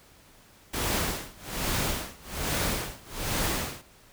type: noise with tremolo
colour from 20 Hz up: pink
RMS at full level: -27 dBFS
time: 0.73-3.82 s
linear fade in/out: 10 ms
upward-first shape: sine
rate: 1.2 Hz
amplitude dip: 95%
effects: pink hiss -56 dBFS RMS until 4.12 s